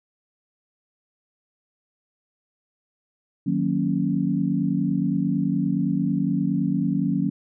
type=chord; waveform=sine; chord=D# minor seventh; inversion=none; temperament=equal; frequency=155.56 / 185 / 233.1 / 277.2 Hz; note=D#3 / F#3 / A#3 / C#4; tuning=0 / 0 / 0 / 0 cents; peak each=-27 / -24 / -27 / -25 dBFS; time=3.46-7.3 s; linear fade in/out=10 ms; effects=none